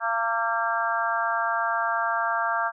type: harmonic tone with a mistuned harmonic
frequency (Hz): 228.5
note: A#3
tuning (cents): -34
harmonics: 3 / 4 / 5 / 6 / 7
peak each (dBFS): -29 / -29 / -29 / -29 / -29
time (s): 0-2.72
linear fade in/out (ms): 50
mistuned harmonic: 5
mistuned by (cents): +32
effects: none